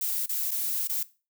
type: noise with dropouts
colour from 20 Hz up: violet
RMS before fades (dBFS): -29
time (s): 0.01-1.03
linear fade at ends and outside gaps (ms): 5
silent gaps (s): 0.26-0.291 / 0.509-0.514 / 0.875-0.894
effects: noise-tail reverb RT60 0.3 s tail -17 dB re dry